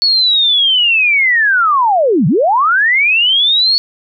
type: linear two-way sweep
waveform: sine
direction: down then up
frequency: 4435 to 131.6 to 4435 Hz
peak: -8 dBFS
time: 0.02-3.78 s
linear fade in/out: 0 ms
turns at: 2.27 s
effects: none